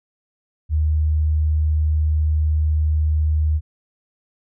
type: tone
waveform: sine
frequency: 77 Hz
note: D#2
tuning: 17 cents flat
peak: -15 dBFS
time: 0.69-3.61 s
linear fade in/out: 50 ms
effects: none